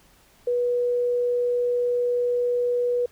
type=tone; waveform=sine; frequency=487.2 Hz; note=B4; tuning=24 cents flat; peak=-20 dBFS; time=0.47-3.06 s; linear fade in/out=5 ms; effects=pink hiss -57 dBFS RMS until 3.11 s